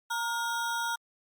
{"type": "ring-modulated tone", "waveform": "square", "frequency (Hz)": 1175, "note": "D6", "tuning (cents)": 1, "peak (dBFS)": -27, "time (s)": [0.1, 0.96], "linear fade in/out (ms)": 10, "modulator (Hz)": 247, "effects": ["Opus 48 kbps"]}